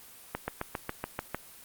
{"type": "slowing click train", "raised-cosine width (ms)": 0.5, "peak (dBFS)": -16, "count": 8, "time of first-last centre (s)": [0.35, 1.346], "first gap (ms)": 130, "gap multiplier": 1.03, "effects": ["white hiss -51 dBFS RMS until 1.64 s", "Opus 24 kbps"]}